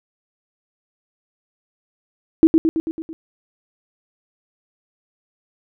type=tone with echo; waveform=sine; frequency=323.3 Hz; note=E4; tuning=34 cents flat; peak=-5 dBFS; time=2.43-2.47 s; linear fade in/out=0 ms; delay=110 ms; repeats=6; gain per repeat=-4 dB; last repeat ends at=3.13 s; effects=none